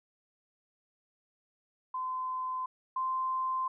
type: tone pair in turn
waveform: sine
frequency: 1027 / 1040.1 Hz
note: C6 / C6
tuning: -33 / -11 cents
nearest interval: unison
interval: 22 cents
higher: second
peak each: -32 / -29 dBFS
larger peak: second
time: 1.94-2.66 / 2.96-3.68 s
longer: neither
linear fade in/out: 5 ms
effects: none